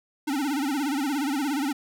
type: tone with vibrato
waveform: square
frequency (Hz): 282.7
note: C#4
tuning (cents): +34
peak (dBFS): -25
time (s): 0.27-1.73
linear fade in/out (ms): 10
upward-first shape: sine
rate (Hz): 17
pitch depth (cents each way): 140
effects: none